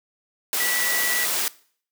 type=tone in noise; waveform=sine; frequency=1953 Hz; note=B6; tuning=20 cents flat; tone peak=-24 dBFS; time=0.6-1.25 s; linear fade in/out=0 ms; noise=white; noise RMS=-24 dBFS; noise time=0.53-1.48 s; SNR=-3 dB; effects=noise-tail reverb RT60 0.5 s tail -20 dB re dry + high-pass 300 Hz 12 dB/octave